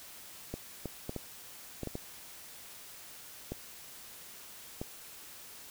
clicks, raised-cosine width 2 ms, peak -23 dBFS, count 9, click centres 0.54 / 0.857 / 1.094 / 1.163 / 1.833 / 1.873 / 1.954 / 3.52 / 4.815 s, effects white hiss -50 dBFS RMS until 5.7 s

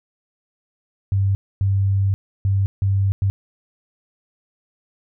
sine tone bursts at uneven times, 98 Hz, G2, in tune, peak -15 dBFS, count 5, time 1.12-1.35 / 1.61-2.14 / 2.45-2.66 / 2.82-3.12 / 3.22-3.3 s, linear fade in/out 0 ms, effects none

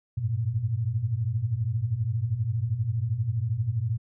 sine tone cluster, 95.4 / 105.6 / 118.1 Hz, G2 / G#2 / A#2, -47 / +29 / +23 cents, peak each -34 / -30 / -26 dBFS, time 0.17-3.98 s, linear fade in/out 10 ms, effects none

